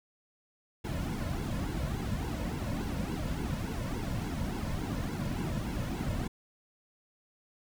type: noise with flanger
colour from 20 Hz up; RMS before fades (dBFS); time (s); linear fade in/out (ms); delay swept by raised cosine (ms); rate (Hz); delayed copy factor
brown; -34; 0.84-6.28; 10; 1.6 to 2.6; 3.5; -0.8
effects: none